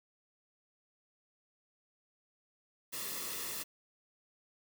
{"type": "noise with comb filter", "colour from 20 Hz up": "white", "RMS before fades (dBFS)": -40, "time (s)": [2.92, 3.64], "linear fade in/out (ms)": 20, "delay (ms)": 1.3, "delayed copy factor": -0.6, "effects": []}